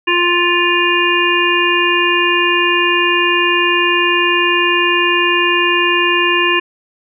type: harmonic tone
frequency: 350 Hz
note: F4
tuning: 4 cents sharp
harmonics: 1 / 3 / 5 / 7 / 8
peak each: -17 / -17 / -17 / -17 / -17 dBFS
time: 0.07-6.6 s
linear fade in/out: 10 ms
effects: none